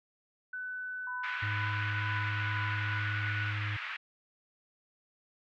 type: tone with pitch glide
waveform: sine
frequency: 1500 to 1475.1 Hz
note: F#6 to F#6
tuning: +23 to -6 cents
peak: -36 dBFS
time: 0.53-3.51 s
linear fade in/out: 5 ms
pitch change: -29 cents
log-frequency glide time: 1.2-2.67 s
type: tone with tremolo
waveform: sine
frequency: 999 Hz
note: B5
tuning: 20 cents sharp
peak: -38 dBFS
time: 1.07-2.99 s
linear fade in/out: 2 ms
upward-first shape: sine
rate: 2.1 Hz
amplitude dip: 60%
type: band-pass noise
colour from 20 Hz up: pink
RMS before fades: -39 dBFS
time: 1.23-3.97 s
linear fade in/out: 10 ms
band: 1400 to 2600 Hz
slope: 24 dB/octave
type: tone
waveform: triangle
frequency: 103.83 Hz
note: G#2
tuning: in tune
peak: -31 dBFS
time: 1.42-3.77 s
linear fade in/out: 10 ms
effects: none